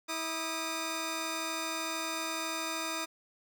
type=tone pair together; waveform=10% pulse; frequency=323.9 / 1223 Hz; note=E4 / D#6; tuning=-30 / -30 cents; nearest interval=octave + major seventh; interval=2300 cents; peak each=-28 dBFS; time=0.08-3.06 s; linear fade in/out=20 ms; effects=none